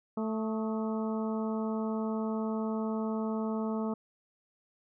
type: harmonic tone with a mistuned harmonic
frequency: 220 Hz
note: A3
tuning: in tune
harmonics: 1 / 2 / 3 / 4 / 5 / 6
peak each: -31 / -37 / -41 / -43 / -45 / -47 dBFS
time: 0.17-3.94 s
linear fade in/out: 5 ms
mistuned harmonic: 6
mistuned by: -59 cents
effects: none